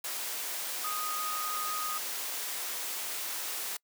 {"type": "tone in noise", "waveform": "sine", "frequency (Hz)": 1243, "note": "D#6", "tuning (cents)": -2, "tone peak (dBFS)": -34, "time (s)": [0.84, 1.98], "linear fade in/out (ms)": 5, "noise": "white", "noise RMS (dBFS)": -36, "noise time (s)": [0.04, 3.77], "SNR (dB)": -1, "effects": ["noise-tail reverb RT60 0.1 s tail -26 dB re dry", "high-pass 400 Hz 12 dB/octave"]}